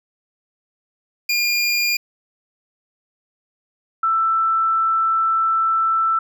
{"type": "tone pair in turn", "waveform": ["25% pulse", "sine"], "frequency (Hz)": [2412, 1328.1], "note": ["D7", "E6"], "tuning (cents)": [46, 13], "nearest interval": "minor seventh", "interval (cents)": 1033, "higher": "first", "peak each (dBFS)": [-13, -15], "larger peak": "first", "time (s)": [[1.29, 1.97], [4.03, 6.19]], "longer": "second", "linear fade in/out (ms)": 5, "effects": []}